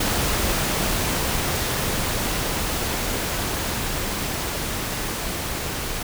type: noise with level ramp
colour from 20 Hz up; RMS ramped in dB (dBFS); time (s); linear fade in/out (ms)
pink; -22 to -28; 0-6.03; 5
effects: none